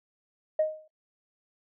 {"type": "tone with exponential decay", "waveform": "sine", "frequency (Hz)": 622.3, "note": "D#5", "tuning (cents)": 0, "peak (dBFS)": -18, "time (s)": [0.59, 0.88], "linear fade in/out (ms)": 5, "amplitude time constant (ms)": 61, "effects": ["noise-tail reverb RT60 0.1 s tail -20 dB re dry", "tanh soft clip ceiling -16 dBFS"]}